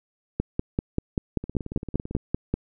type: two click trains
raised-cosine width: 3 ms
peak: -20 / -10 dBFS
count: 14 / 12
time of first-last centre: 1.44-2.166 / 0.4-2.54 s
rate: 17.9 / 5.14 Hz
effects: none